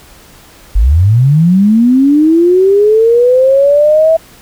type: linear sweep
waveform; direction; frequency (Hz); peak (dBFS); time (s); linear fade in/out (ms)
sine; up; 43.65 to 655; -4; 0.75-4.17; 10
effects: pink hiss -39 dBFS RMS until 4.41 s